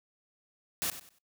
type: noise with echo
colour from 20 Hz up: white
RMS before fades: -32 dBFS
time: 0.82-0.9 s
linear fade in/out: 0 ms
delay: 95 ms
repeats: 3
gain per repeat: -12 dB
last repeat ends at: 1.185 s
effects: noise-tail reverb RT60 0.2 s tail -25 dB re dry